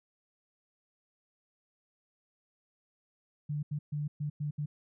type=tone bursts at uneven times; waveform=sine; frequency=147.8 Hz; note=D3; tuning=11 cents sharp; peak=-31 dBFS; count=6; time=3.49-3.63 / 3.71-3.79 / 3.92-4.08 / 4.2-4.3 / 4.4-4.51 / 4.58-4.66 s; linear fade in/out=10 ms; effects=none